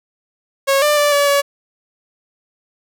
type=tone with pitch steps; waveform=sawtooth; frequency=548 / 594 / 585 / 572 / 566 Hz; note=C#5 / D5 / D5 / D5 / C#5; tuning=-20 / +20 / -7 / -46 / +36 cents; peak=-8 dBFS; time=0.67-1.42 s; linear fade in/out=20 ms; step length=150 ms; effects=none